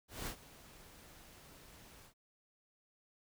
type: noise with ADSR envelope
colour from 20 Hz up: pink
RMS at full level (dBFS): -41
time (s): 0.08-2.14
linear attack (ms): 190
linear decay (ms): 85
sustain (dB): -17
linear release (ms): 92
effects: none